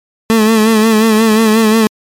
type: tone with vibrato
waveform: 30% pulse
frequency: 220 Hz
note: A3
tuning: in tune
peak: -4 dBFS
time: 0.3-1.87 s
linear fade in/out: 0 ms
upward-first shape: sine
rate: 5.6 Hz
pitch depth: 53 cents each way
effects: MP3 64 kbps

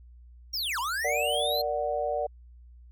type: linear two-way sweep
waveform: square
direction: down then up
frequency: 5720 to 903 to 4245 Hz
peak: -29 dBFS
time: 0.53-1.62 s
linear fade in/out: 10 ms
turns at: 0.79 s
type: chord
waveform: sine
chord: Bb augmented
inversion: none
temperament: equal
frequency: 466.2 / 587.3 / 740 Hz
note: Bb4 / D5 / F#5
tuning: 0 / 0 / 0 cents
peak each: -33 / -29 / -31 dBFS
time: 1.04-2.27 s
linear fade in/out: 10 ms
effects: added 60 Hz sine -48 dBFS peak until 2.91 s

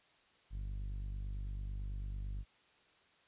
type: tone with low-pass filter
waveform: sawtooth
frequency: 49.01 Hz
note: G1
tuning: in tune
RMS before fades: -41 dBFS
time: 0.5-2.45 s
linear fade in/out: 50 ms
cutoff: 110 Hz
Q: 0.53
effects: white hiss -68 dBFS RMS until 3.27 s + resampled to 8000 Hz

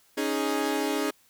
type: chord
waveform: sawtooth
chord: C# suspended second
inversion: none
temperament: equal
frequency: 277.2 / 311.1 / 415.3 Hz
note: C#4 / D#4 / G#4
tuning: 0 / 0 / 0 cents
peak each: -26 dBFS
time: 0.17-1.11 s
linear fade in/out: 10 ms
effects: white hiss -62 dBFS RMS until 1.29 s

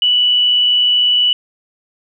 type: tone with amplitude modulation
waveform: sine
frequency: 2958 Hz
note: F#7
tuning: 1 cent flat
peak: -8 dBFS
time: 0.02-1.33 s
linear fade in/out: 2 ms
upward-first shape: sine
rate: 120 Hz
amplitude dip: 35%
effects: none

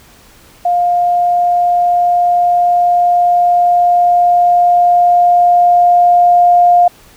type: tone with level ramp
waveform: sine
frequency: 705 Hz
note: F5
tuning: 16 cents sharp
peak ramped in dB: -9 to -4 dBFS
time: 0.65-6.88 s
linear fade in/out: 5 ms
effects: pink hiss -43 dBFS RMS until 7.16 s

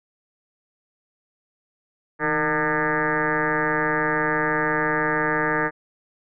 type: tone with frequency modulation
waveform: sine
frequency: 1056 Hz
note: C6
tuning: 16 cents sharp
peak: -19 dBFS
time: 2.19-5.71 s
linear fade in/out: 50 ms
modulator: 149 Hz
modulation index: 5.6
effects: none

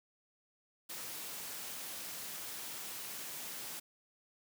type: high-pass noise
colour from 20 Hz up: white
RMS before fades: -44 dBFS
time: 0.89-3.8 s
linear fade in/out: 10 ms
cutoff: 110 Hz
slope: 24 dB/octave
effects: none

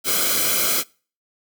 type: noise with comb filter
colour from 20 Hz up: white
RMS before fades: -20 dBFS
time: 0.04-0.84 s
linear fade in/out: 50 ms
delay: 1.1 ms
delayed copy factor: -0.85
effects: noise-tail reverb RT60 0.4 s tail -25 dB re dry

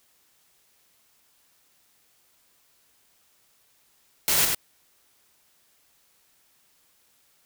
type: noise with echo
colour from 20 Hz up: white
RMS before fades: -22 dBFS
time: 4.28-4.45 s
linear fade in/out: 0 ms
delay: 97 ms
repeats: 1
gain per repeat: -3 dB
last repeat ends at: 4.547 s
effects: white hiss -64 dBFS RMS until 7.45 s

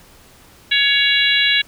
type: harmonic tone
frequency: 560 Hz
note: C#5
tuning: 18 cents sharp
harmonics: 3 / 4 / 5 / 6 / 7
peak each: -19 / -19 / -19 / -19 / -19 dBFS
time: 0.71-1.62 s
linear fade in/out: 10 ms
effects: pink hiss -47 dBFS RMS until 1.67 s

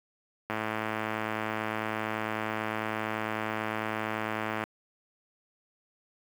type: click train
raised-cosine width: 0.5 ms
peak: -16 dBFS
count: 452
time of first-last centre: 0.5-4.638 s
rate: 109 Hz
effects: high-pass 60 Hz 12 dB/octave + 7-bit

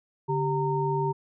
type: tone cluster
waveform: sine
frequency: 144.7 / 390.5 / 920 Hz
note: D3 / G4 / A#5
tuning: -25 / -7 / -23 cents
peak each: -28 dBFS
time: 0.28-1.13 s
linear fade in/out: 20 ms
effects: none

